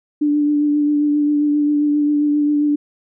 sine tone with vibrato, 294.5 Hz, D4, 5 cents sharp, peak -13 dBFS, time 0.21-2.76 s, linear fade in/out 10 ms, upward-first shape triangle, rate 7.5 Hz, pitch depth 22 cents each way, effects none

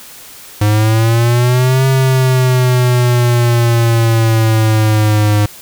square exponential two-way sweep, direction up then down, 103.83 to 133.4 to 103.83 Hz, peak -9 dBFS, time 0.61-5.46 s, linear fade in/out 5 ms, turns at 1.86 s, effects white hiss -35 dBFS RMS until 5.61 s

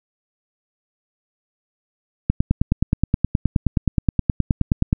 click train, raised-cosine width 5 ms, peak -3 dBFS, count 26, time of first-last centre 2.3-4.929 s, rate 9.51 Hz, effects none

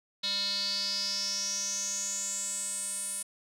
square tone with band-pass filter sweep, 199 Hz, G3, 26 cents sharp, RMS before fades -33 dBFS, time 0.23-3.23 s, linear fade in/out 10 ms, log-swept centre 4000 to 9500 Hz, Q 8.4, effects none

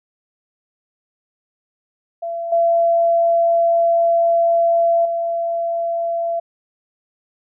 sine tone with level steps, 676 Hz, E5, 43 cents sharp, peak -22 / -12 / -18 dBFS, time 2.22-6.4 s, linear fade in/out 10 ms, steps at 2.52 / 5.05 s, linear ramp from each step 5 ms, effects none

